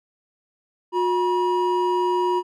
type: tone pair together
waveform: triangle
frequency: 360 / 963.2 Hz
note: F#4 / B5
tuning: -47 / -44 cents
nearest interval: octave + perfect fourth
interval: 1703 cents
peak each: -19 / -20 dBFS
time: 0.92-2.43 s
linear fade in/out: 50 ms
effects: none